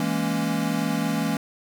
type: chord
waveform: square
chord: A# half-diminished seventh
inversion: second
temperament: equal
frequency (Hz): 164.81 / 207.7 / 233.1 / 277.2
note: E3 / G#3 / A#3 / C#4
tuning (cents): 0 / 0 / 0 / 0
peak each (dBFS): -29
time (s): 0-1.37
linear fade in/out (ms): 2
effects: none